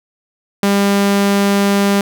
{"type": "tone", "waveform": "sawtooth", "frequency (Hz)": 200, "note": "G3", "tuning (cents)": 35, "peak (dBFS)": -7, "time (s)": [0.63, 2.01], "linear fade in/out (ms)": 2, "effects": []}